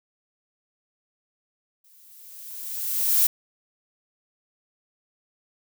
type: noise with exponential growth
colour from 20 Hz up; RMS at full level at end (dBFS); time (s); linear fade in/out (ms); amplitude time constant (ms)
violet; -17; 1.84-3.27; 5; 310
effects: none